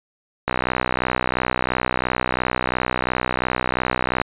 click train, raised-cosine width 0.5 ms, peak -4 dBFS, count 236, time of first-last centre 0.48-4.216 s, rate 62.9 Hz, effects resampled to 8000 Hz

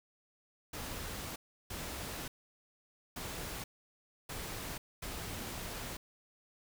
pink noise bursts at uneven times, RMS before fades -42 dBFS, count 5, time 0.73-1.36 / 1.7-2.28 / 3.16-3.64 / 4.29-4.78 / 5.02-5.97 s, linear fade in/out 5 ms, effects none

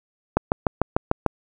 click train, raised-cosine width 1 ms, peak -3 dBFS, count 7, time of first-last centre 0.37-1.263 s, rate 6.72 Hz, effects none

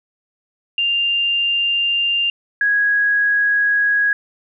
sine tone pair in turn, 2794 / 1657.7 Hz, F7 / G#6, 0 / -4 cents, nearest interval major sixth, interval 904 cents, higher first, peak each -15 / -13 dBFS, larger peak second, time 0.78-2.3 / 2.61-4.13 s, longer neither, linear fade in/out 2 ms, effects none

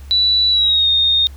sine tone with pitch glide, 3951 to 3686 Hz, B7 to A#7, 0 to -20 cents, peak -11 dBFS, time 0.11-1.27 s, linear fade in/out 0 ms, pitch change -120 cents, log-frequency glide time 0.5-0.88 s, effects added 69 Hz sine -32 dBFS peak until 1.36 s + pink hiss -48 dBFS RMS until 1.36 s

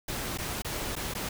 pink noise with dropouts, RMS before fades -34 dBFS, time 0.08-1.29 s, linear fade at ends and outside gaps 5 ms, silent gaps 0.376-0.384 / 0.621-0.646 / 0.955-0.963 / 1.139-1.149 s, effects none

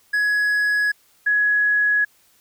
triangle / sine tone pair in turn, 1678 / 1678 Hz, G#6 / G#6, +17 / +17 cents, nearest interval unison, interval 0 cents, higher neither, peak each -15 dBFS, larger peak neither, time 0.13-0.92 / 1.26-2.05 s, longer neither, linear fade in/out 10 ms, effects white hiss -58 dBFS RMS until 2.4 s

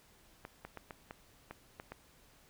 clicks, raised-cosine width 0.5 ms, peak -29 dBFS, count 8, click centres 0.451 / 0.65 / 0.773 / 0.908 / 1.109 / 1.51 / 1.799 / 1.92 s, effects pink hiss -64 dBFS RMS until 2.49 s

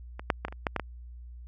clicks, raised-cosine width 0.5 ms, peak -23 / -7 / -15 / -23 / -27 / -11 / -13 / -16 dBFS, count 8, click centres 0.195 / 0.302 / 0.45 / 0.483 / 0.525 / 0.668 / 0.763 / 0.797 s, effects added 60 Hz sine -42 dBFS peak until 1.47 s

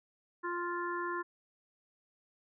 harmonic tone, 349.2 Hz, F4, in tune, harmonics 1 / 3 / 4 / 5, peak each -38 / -37 / -42 / -42 dBFS, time 0.43-1.23 s, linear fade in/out 20 ms, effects none

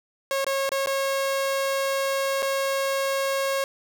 sawtooth tone with dropouts, 545 Hz, C#5, 29 cents flat, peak -19 dBFS, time 0.31-3.64 s, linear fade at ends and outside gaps 1 ms, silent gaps 0.445-0.466 / 0.692-0.718 / 0.861-0.871 / 2.423-2.427 s, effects none

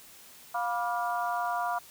harmonic tone with a mistuned harmonic, 235.3 Hz, A#3, 16 cents sharp, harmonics 3 / 4 / 5 / 6, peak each -31 / -33 / -35 / -37 dBFS, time 0.54-1.79 s, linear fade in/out 10 ms, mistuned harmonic 4, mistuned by +60 cents, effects white hiss -52 dBFS RMS until 1.9 s

